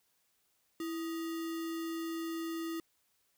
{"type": "tone with sample-and-hold", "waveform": "sine", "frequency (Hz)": 329.7, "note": "E4", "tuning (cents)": 0, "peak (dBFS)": -35, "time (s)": [0.8, 2.8], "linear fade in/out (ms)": 2, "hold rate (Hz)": 1575, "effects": ["white hiss -75 dBFS RMS until 3.37 s"]}